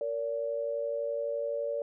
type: tone pair together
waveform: sine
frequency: 462.2 / 574 Hz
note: A#4 / D5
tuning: -15 / -40 cents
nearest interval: major third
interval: 375 cents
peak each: -35 / -31 dBFS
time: 0.01-1.82 s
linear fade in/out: 2 ms
effects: none